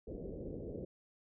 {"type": "low-pass noise", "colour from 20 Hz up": "white", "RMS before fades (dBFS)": -44, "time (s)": [0.07, 0.85], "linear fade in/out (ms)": 5, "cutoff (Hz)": 520, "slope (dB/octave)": 48, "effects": []}